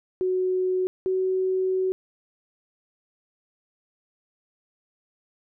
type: tone pair in turn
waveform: sine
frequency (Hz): 370 / 374.9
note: F#4 / F#4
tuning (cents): 0 / +23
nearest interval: unison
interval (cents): 23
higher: second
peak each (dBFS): -21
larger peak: neither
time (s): 0.21-0.87 / 1.06-1.92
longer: second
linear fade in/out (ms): 0
effects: none